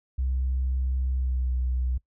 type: tone with pitch glide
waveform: sine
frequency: 64.7 to 62.86 Hz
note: C2 to B1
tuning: -19 to +31 cents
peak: -22 dBFS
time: 0.18-1.98 s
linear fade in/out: 10 ms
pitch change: -50 cents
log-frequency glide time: 1.09-1.51 s
effects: noise-tail reverb RT60 0.1 s tail -22 dB re dry + tanh soft clip ceiling -20 dBFS